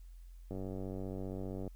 click train, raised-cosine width 2 ms, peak -29 dBFS, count 112, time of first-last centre 0.51-1.677 s, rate 95.1 Hz, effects added 43 Hz sine -49 dBFS peak until 1.75 s + white hiss -73 dBFS RMS until 1.75 s

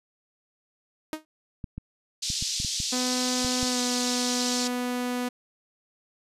sawtooth tone with exponential decay, 311.5 Hz, D#4, 2 cents sharp, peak -22 dBFS, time 1.13-1.25 s, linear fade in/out 0 ms, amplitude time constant 24 ms
clicks, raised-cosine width 5 ms, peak -22 dBFS, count 9, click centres 1.642 / 1.78 / 2.302 / 2.425 / 2.601 / 2.648 / 2.802 / 3.448 / 3.63 s
pink band-pass noise, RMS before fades -30 dBFS, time 2.22-4.68 s, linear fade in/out 10 ms, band 4000 to 6900 Hz, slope 24 dB/octave
sawtooth tone with pitch glide, 251.3 to 247.1 Hz, B3 to B3, +30 to +1 cents, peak -23 dBFS, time 2.92-5.29 s, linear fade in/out 10 ms, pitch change -29 cents, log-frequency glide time 3.66-3.8 s
effects resampled to 32000 Hz

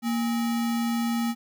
sine tone with sample-and-hold, 233.1 Hz, A#3, in tune, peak -23 dBFS, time 0.02-1.35 s, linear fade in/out 50 ms, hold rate 1050 Hz, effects none

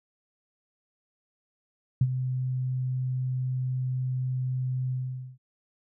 sine tone with ADSR envelope, 128.3 Hz, C3, 34 cents flat, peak -16 dBFS, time 2.01-5.38 s, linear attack 4 ms, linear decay 51 ms, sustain -10 dB, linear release 470 ms, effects none

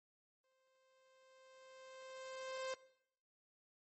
sawtooth tone with exponential growth, 523.3 Hz, C5, in tune, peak -36 dBFS, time 0.44-2.74 s, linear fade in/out 1 ms, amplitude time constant 500 ms, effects noise-tail reverb RT60 0.7 s tail -18 dB re dry + MP3 32 kbps

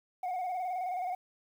sine tone with vibrato, 730 Hz, F#5, 24 cents flat, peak -29 dBFS, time 0.23-1.15 s, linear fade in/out 5 ms, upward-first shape square, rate 19 Hz, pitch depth 44 cents each way, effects tanh soft clip ceiling -31 dBFS + 10-bit

